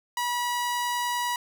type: tone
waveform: sawtooth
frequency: 970 Hz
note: B5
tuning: 31 cents flat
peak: -22 dBFS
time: 0.17-1.36 s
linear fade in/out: 2 ms
effects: none